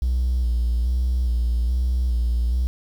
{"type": "tone with vibrato", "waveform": "triangle", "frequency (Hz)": 60.6, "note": "B1", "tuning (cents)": -32, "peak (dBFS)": -15, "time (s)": [0.02, 2.67], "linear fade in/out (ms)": 0, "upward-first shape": "square", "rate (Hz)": 1.2, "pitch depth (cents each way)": 45, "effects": ["tanh soft clip ceiling -14 dBFS", "8-bit"]}